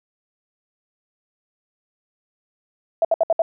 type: tone bursts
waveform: sine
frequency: 660 Hz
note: E5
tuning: 2 cents sharp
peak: -13 dBFS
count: 5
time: 3.02-3.42 s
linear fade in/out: 2 ms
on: 28 ms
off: 65 ms
effects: none